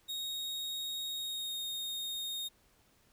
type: tone with pitch glide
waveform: 40% pulse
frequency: 3752 to 3707 Hz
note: A#7 to A#7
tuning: +11 to -10 cents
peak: -35 dBFS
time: 0.08-2.49 s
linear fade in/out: 20 ms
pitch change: -21 cents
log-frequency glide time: 1.12-1.6 s
effects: pink hiss -68 dBFS RMS until 3.12 s